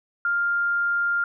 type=tone; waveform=sine; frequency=1400 Hz; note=F6; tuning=4 cents sharp; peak=-20 dBFS; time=0.25-1.24 s; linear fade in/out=2 ms; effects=none